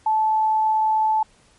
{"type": "tone", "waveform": "sine", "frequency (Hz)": 871, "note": "A5", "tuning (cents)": -18, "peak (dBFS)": -16, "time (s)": [0.06, 1.23], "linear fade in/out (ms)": 5, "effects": ["pink hiss -56 dBFS RMS until 1.58 s", "MP3 48 kbps"]}